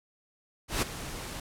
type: noise with ADSR envelope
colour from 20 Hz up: pink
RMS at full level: -26 dBFS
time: 0.68-1.4 s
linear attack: 140 ms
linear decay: 15 ms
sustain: -13 dB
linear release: 3 ms
effects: low-pass 12000 Hz 12 dB/octave